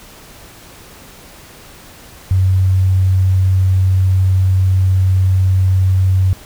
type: tone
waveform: sine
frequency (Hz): 93.9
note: F#2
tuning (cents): +26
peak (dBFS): -9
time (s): 2.31-6.33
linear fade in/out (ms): 0
effects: pink hiss -39 dBFS RMS until 6.45 s